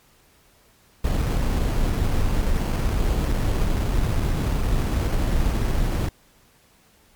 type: noise with sample-and-hold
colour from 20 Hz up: brown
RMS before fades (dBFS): -21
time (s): 1.04-6.09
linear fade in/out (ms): 5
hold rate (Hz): 3675
effects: pink hiss -57 dBFS RMS until 7.15 s + MP3 96 kbps